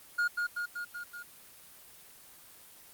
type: tone with echo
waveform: triangle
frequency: 1428 Hz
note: F6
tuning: 38 cents sharp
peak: -24 dBFS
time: 0.18-0.28 s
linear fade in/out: 10 ms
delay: 190 ms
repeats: 5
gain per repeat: -3 dB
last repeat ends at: 1.23 s
effects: white hiss -54 dBFS RMS until 2.93 s + Opus 24 kbps